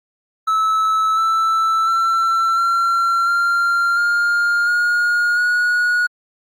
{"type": "tone with pitch steps", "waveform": "triangle", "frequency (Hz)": [1303, 1323.5, 1344.3, 1365.4, 1386.9, 1408.7, 1430.8, 1453.3], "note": ["E6", "E6", "E6", "F6", "F6", "F6", "F6", "F#6"], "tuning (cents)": [-20, 7, 34, -40, -12, 15, 41, -31], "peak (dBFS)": -12, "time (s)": [0.47, 6.07], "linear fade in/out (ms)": 10, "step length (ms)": 700, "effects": ["Opus 48 kbps"]}